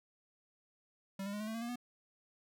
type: tone with pitch steps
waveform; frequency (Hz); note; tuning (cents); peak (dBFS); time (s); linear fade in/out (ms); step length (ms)
square; 194.7 / 201.1 / 207.7 / 214.5 / 221.6 / 228.9 / 236.4 / 244.2; G3 / G3 / G#3 / A3 / A3 / A#3 / A#3 / B3; -12 / +44 / 0 / -44 / +13 / -31 / +24 / -19; -39; 1.19-1.758; 5; 71
effects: none